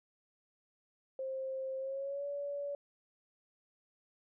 sine tone with pitch glide, 529 to 570.3 Hz, C5 to C#5, +19 to +49 cents, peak -36 dBFS, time 1.19-2.75 s, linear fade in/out 2 ms, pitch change +130 cents, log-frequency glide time 1.78-2.26 s, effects none

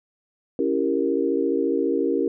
sine chord, C# diminished seventh, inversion none, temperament equal with one note detuned, 277.2 / 332.1 / 392 / 466.2 Hz, C#4 / E4 / G4 / Bb4, 0 / +13 / 0 / 0 cents, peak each -25 dBFS, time 0.59-2.28 s, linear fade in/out 2 ms, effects none

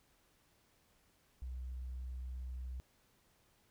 sine tone, 63.2 Hz, B1, 41 cents sharp, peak -39 dBFS, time 1.42-2.8 s, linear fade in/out 0 ms, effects tanh soft clip ceiling -38 dBFS + pink hiss -72 dBFS RMS until 3.7 s

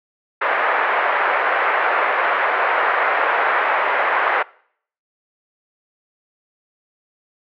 white band-pass noise, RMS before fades -18 dBFS, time 0.41-4.43 s, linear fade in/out 10 ms, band 500 to 1900 Hz, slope 24 dB/octave, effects noise-tail reverb RT60 0.6 s tail -23 dB re dry + low-pass 3000 Hz 12 dB/octave

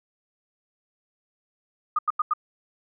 sine tone bursts, 1228 Hz, D#6, 23 cents flat, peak -19 dBFS, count 4, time 1.96-2.336 s, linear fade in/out 5 ms, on 28 ms, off 88 ms, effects none

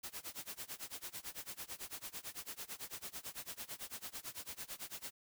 white noise with tremolo, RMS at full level -44 dBFS, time 0.03-5.11 s, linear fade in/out 10 ms, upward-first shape sine, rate 9 Hz, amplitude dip 95%, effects none

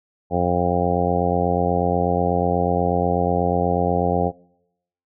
harmonic tone, 88.2 Hz, F2, 18 cents sharp, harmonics 1 / 2 / 3 / 4 / 5 / 6 / 7 / 8 / 9, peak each -26 / -24 / -28 / -29 / -25 / -25 / -30 / -25 / -25 dBFS, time 0.3-4.32 s, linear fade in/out 50 ms, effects noise-tail reverb RT60 0.8 s tail -24 dB re dry

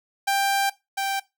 sawtooth tone pair in turn, 790 / 784.1 Hz, G5 / G5, +13 / 0 cents, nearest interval unison, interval 13 cents, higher first, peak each -16 / -20 dBFS, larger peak first, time 0.27-0.7 / 0.97-1.2 s, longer first, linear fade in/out 10 ms, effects noise-tail reverb RT60 0.2 s tail -18 dB re dry

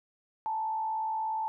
sine tone with frequency modulation, 880 Hz, A5, in tune, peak -29 dBFS, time 0.46-1.48 s, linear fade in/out 0 ms, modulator 56.9 Hz, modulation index 0.41, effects none

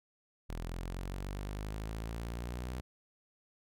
sawtooth linear sweep, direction up, 40.63 to 63 Hz, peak -34 dBFS, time 0.49-2.81 s, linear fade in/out 10 ms, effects none

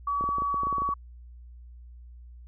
sine tone with pitch glide, 1138 to 1130.1 Hz, C#6 to C#6, +45 to +33 cents, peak -25 dBFS, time 0.07-0.94 s, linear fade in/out 5 ms, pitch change -12 cents, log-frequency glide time 0.37-0.69 s
clicks, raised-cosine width 2 ms, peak -24 dBFS, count 12, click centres 0.21 / 0.24 / 0.29 / 0.384 / 0.421 / 0.543 / 0.634 / 0.67 / 0.727 / 0.783 / 0.82 / 0.89 s
effects added 60 Hz sine -44 dBFS peak until 2.47 s

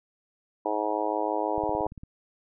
harmonic tone, 106.2 Hz, G#2, 39 cents sharp, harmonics 3 / 4 / 5 / 6 / 7 / 8 / 9, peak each -33 / -33 / -33 / -33 / -33 / -33 / -33 dBFS, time 0.65-1.87 s, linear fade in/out 5 ms
click train, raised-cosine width 5 ms, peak -29 dBFS, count 9, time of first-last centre 1.58-2.035 s, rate 17.6 Hz
effects none

